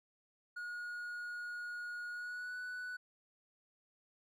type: tone with pitch glide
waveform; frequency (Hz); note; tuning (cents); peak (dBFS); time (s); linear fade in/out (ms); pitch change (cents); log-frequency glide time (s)
triangle; 1444 to 1484.6; F#6 to F#6; -43 to +5; -39; 0.56-2.97; 10; +48; 2.11-2.57
effects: none